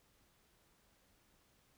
silence, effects pink hiss -72 dBFS RMS until 1.77 s

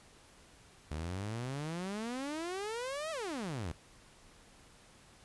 sawtooth exponential two-way sweep, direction up then down, 73.42 to 659.3 to 73.42 Hz, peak -33 dBFS, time 0.91-3.72 s, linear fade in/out 0 ms, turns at 3.11 s, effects pink hiss -60 dBFS RMS until 5.24 s + resampled to 24000 Hz

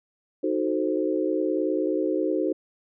sine chord, D# diminished seventh, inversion none, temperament equal, 311.1 / 370 / 440 / 523.3 Hz, D#4 / F#4 / A4 / C5, 0 / 0 / 0 / 0 cents, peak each -26 / -27 / -30 / -29 dBFS, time 0.43-2.53 s, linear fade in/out 10 ms, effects none

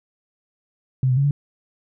sine tone with pitch steps, 130.3 / 126.7 / 139.1 / 143.3 Hz, C3 / B2 / C#3 / D3, -7 / +45 / +6 / -42 cents, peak -15 dBFS, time 1.03-1.31 s, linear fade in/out 2 ms, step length 70 ms, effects none

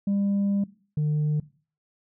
sine tone pair in turn, 200 / 150.61 Hz, G3 / D3, +35 / +44 cents, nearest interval perfect fourth, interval 491 cents, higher first, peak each -19 dBFS, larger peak neither, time 0.07-0.64 / 0.97-1.4 s, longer first, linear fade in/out 5 ms, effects noise-tail reverb RT60 0.4 s tail -19 dB re dry + tanh soft clip ceiling -20 dBFS

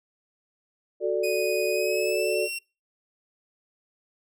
sine chord, D major, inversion first, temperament equal, 370 / 440 / 587.3 Hz, F#4 / A4 / D5, 0 / 0 / 0 cents, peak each -27 dBFS, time 1-2.49 s, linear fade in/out 50 ms
sawtooth tone with pitch glide, 2489 to 2730 Hz, D#7 to F7, 0 to -40 cents, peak -27 dBFS, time 1.23-2.59 s, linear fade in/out 10 ms, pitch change +160 cents, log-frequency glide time 1.71-2.46 s
effects noise-tail reverb RT60 0.3 s tail -25 dB re dry

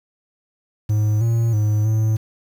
triangle tone with pitch steps, 106.4 / 115.4 / 106.1 / 109.5 Hz, G#2 / A#2 / G#2 / A2, +42 / -17 / +38 / -8 cents, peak -13 dBFS, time 0.89-2.17 s, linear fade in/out 10 ms, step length 320 ms, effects 7-bit

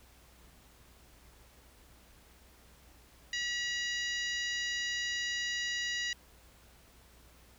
harmonic tone with a mistuned harmonic, 967 Hz, B5, 37 cents flat, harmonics 2 / 3 / 4 / 5 / 6 / 7, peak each -35 / -39 / -41 / -43 / -45 / -46 dBFS, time 3.33-6.13 s, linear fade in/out 2 ms, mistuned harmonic 3, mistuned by -22 cents, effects added 60 Hz sine -61 dBFS peak until 7.58 s + pink hiss -61 dBFS RMS until 7.58 s

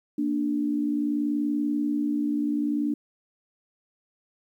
sine tone pair together, 233.1 / 293.7 Hz, A#3 / D4, 0 / 0 cents, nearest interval major third, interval 400 cents, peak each -29 / -24 dBFS, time 0.18-2.94 s, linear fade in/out 5 ms, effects 10-bit

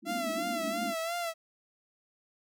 white band-pass noise, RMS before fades -38 dBFS, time 0.02-0.95 s, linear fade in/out 50 ms, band 200 to 330 Hz, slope 96 dB/octave
sawtooth tone with vibrato, 674 Hz, E5, 38 cents sharp, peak -28 dBFS, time 0.05-1.34 s, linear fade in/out 50 ms, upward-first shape sine, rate 2.9 Hz, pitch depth 64 cents each way
effects none

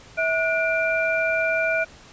sine tone cluster, 650 / 1454 / 2367 Hz, E5 / F#6 / D7, -24 / -31 / +13 cents, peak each -23 / -24 / -25 dBFS, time 0.17-1.85 s, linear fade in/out 20 ms, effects pink hiss -47 dBFS RMS until 2.12 s + resampled to 16000 Hz

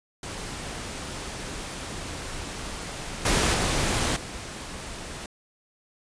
pink noise with level steps, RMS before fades -35 / -22 / -25 / -37 dBFS, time 0.23-5.26 s, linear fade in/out 2 ms, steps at 3.25 / 3.54 / 4.16 s, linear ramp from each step 5 ms, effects resampled to 22050 Hz

